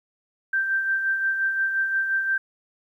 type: tone with tremolo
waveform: sine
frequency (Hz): 1568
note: G6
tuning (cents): 0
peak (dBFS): -19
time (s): 0.53-2.38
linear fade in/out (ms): 5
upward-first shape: sine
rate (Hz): 5.7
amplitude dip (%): 45
effects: 10-bit